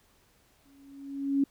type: tone with exponential growth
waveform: sine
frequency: 277.2 Hz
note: C#4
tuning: in tune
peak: -20 dBFS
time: 0.65-1.44 s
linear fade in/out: 5 ms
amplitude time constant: 170 ms
effects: pink hiss -65 dBFS RMS until 1.5 s